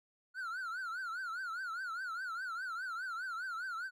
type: tone with vibrato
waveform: triangle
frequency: 1429 Hz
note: F6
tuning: 39 cents sharp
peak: -36 dBFS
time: 0.34-3.91 s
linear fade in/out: 50 ms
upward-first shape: triangle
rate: 4.9 Hz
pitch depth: 180 cents each way
effects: none